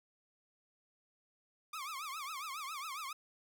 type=tone with vibrato; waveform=sawtooth; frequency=1174.7 Hz; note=D6; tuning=in tune; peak=-37 dBFS; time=1.73-3.13 s; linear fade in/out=5 ms; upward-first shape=triangle; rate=7.3 Hz; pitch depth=220 cents each way; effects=none